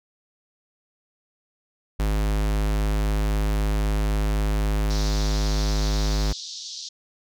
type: tone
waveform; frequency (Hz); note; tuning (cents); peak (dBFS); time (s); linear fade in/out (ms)
square; 51.91; G#1; 0; -21; 1.99-6.33; 10
type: band-pass noise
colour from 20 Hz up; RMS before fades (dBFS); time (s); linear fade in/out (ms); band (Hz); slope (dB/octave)
pink; -36; 4.9-6.89; 5; 3700 to 6200; 48
effects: none